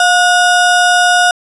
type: ring-modulated tone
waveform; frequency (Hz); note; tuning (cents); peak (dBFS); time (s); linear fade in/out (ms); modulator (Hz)
square; 1084; C#6; -39; -5; 0-1.31; 2; 372
effects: resampled to 24000 Hz + 7-bit